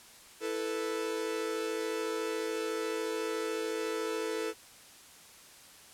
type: chord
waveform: 45% pulse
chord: E suspended fourth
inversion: none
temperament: equal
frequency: 329.6 / 440 / 493.9 Hz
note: E4 / A4 / B4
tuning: 0 / 0 / 0 cents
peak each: -39 / -34 / -39 dBFS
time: 0.4-4.54 s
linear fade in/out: 50 ms
effects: white hiss -54 dBFS RMS until 5.93 s + low-pass 11000 Hz 12 dB/octave